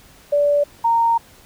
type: tone pair in turn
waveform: sine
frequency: 580 / 924.4 Hz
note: D5 / A#5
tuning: -22 / -15 cents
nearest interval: minor sixth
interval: 807 cents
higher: second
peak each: -13 dBFS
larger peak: neither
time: 0.32-0.64 / 0.84-1.18 s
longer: second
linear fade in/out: 10 ms
effects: pink hiss -48 dBFS RMS until 1.45 s